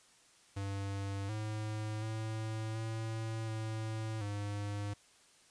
square tone with pitch steps, 98.9 / 107.8 / 110.1 / 111.8 / 110.2 / 102.3 Hz, G2 / A2 / A2 / A2 / A2 / G#2, +16 / -35 / +2 / +28 / +3 / -26 cents, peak -37 dBFS, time 0.56-4.94 s, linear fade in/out 10 ms, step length 730 ms, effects white hiss -64 dBFS RMS until 5.5 s + resampled to 22050 Hz

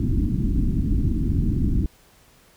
pink low-pass noise, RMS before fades -21 dBFS, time 0-1.86 s, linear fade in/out 2 ms, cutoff 310 Hz, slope 48 dB/octave, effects pink hiss -55 dBFS RMS until 2.56 s

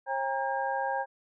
sine tone cluster, 539 / 803 / 936 / 1612 Hz, C#5 / G5 / A#5 / G6, -49 / +41 / +7 / +48 cents, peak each -34 / -31 / -34 / -36 dBFS, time 0.06-1.06 s, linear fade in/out 50 ms, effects none

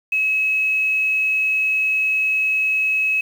sine tone with quantisation, 2570 Hz, E7, 45 cents flat, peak -16 dBFS, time 0.12-3.21 s, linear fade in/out 5 ms, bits 7, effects none

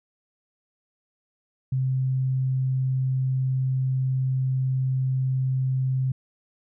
sine tone, 130.81 Hz, C3, in tune, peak -21 dBFS, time 1.72-6.12 s, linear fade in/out 5 ms, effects none

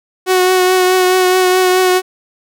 sawtooth tone with vibrato, 368.8 Hz, F#4, 6 cents flat, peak -5 dBFS, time 0.26-2.02 s, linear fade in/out 50 ms, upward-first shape triangle, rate 4.7 Hz, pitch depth 23 cents each way, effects none

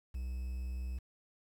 triangle tone with quantisation, 63 Hz, B1, 35 cents sharp, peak -34 dBFS, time 0.14-0.99 s, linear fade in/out 10 ms, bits 10, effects none

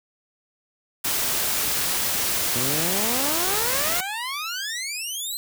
white noise, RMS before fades -24 dBFS, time 1.04-4.01 s, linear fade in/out 10 ms
15% pulse exponential sweep, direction up, 118.1 to 4156 Hz, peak -21 dBFS, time 2.56-5.37 s, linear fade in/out 0 ms
effects none

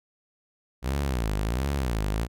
sawtooth tone with vibrato, 60.1 Hz, B1, 46 cents flat, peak -21 dBFS, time 0.82-2.28 s, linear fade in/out 50 ms, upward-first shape sine, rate 1.4 Hz, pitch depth 290 cents each way, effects none

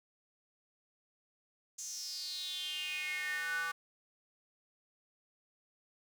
square tone with high-pass filter sweep, 165.8 Hz, E3, 10 cents sharp, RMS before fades -39 dBFS, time 1.78-3.72 s, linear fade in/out 10 ms, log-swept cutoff 6600 to 1300 Hz, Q 7.4, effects none

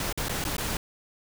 pink noise with dropouts, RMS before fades -30 dBFS, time 0-0.77 s, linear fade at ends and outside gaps 2 ms, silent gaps 0.127-0.175 / 0.285-0.294 / 0.441-0.45 / 0.567-0.581 s, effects none

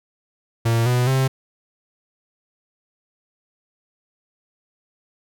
45% pulse tone with pitch steps, 115.4 / 123.68 / 132.56 Hz, A#2 / B2 / C3, -17 / +3 / +23 cents, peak -16 dBFS, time 0.65-1.28 s, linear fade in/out 10 ms, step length 210 ms, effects none

